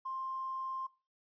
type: tone with hard clipping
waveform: triangle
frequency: 1054 Hz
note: C6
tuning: 12 cents sharp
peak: -37 dBFS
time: 0.05-0.87 s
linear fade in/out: 10 ms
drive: 3 dB
effects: noise-tail reverb RT60 0.3 s tail -17 dB re dry + resampled to 11025 Hz